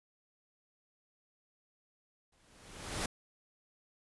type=noise with exponential growth; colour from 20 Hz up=pink; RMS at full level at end=-33 dBFS; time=2.32-3.06 s; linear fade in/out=5 ms; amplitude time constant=160 ms; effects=resampled to 24000 Hz